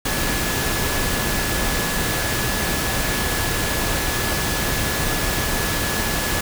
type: tone in noise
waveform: sine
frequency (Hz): 1703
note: G#6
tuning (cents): +43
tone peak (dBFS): -30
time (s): 0.05-6.41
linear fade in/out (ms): 5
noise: pink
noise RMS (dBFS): -22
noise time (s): 0.05-6.41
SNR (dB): -11
effects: none